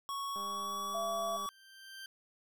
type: tone with pitch glide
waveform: square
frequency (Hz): 1108.7 to 1137.9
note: C#6 to C#6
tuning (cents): 0 to +45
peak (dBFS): -37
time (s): 0.09-1.49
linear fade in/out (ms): 0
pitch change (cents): +45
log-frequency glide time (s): 0.23-0.93
type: click train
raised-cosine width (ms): 1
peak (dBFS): -37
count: 222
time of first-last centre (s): 0.36-1.46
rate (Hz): 201
type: tone with exponential growth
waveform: 20% pulse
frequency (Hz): 1568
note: G6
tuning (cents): 0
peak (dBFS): -39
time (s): 0.81-2.06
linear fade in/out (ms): 2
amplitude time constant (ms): 270
type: tone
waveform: sine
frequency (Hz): 674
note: E5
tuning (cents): +38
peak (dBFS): -35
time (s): 0.94-1.37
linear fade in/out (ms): 10
effects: none